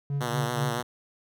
triangle tone with tremolo, 141.3 Hz, C#3, 34 cents sharp, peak -23 dBFS, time 0.1-0.8 s, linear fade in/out 2 ms, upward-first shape sine, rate 4.2 Hz, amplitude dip 80%
5% pulse tone with vibrato, 120 Hz, B2, 49 cents flat, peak -17 dBFS, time 0.2-0.83 s, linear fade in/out 20 ms, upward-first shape triangle, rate 7.1 Hz, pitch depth 47 cents each way
effects none

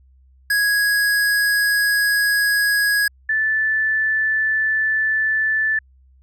square / sine tone pair in turn, 1661.2 / 1753.5 Hz, G#6 / A6, 0 / -6 cents, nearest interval minor second, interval 94 cents, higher second, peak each -16 dBFS, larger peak neither, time 0.5-3.08 / 3.29-5.79 s, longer first, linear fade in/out 5 ms, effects added 65 Hz sine -49 dBFS peak until 6.22 s

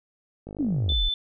click train, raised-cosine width 2 ms, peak -25 dBFS, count 24, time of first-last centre 0.47-0.921 s, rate 51 Hz
sine exponential sweep, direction down, 320.7 to 33.29 Hz, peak -22 dBFS, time 0.59-1.09 s, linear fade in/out 10 ms
sine tone, 3520 Hz, A7, in tune, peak -24 dBFS, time 0.89-1.14 s, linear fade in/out 2 ms
effects none

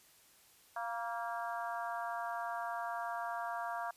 harmonic tone with a mistuned harmonic, 231.7 Hz, A#3, 10 cents flat, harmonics 3 / 4 / 5 / 6 / 7, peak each -40 / -42 / -44 / -46 / -47 dBFS, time 0.76-3.91 s, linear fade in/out 5 ms, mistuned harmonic 4, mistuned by +34 cents, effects white hiss -64 dBFS RMS until 3.96 s + resampled to 32000 Hz

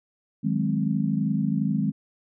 sine chord, Ab dominant seventh, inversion second, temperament equal, 155.56 / 185 / 207.7 / 261.6 Hz, Eb3 / Gb3 / Ab3 / C4, 0 / 0 / 0 / 0 cents, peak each -27 / -29 / -25 / -29 dBFS, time 0.43-1.92 s, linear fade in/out 20 ms, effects none

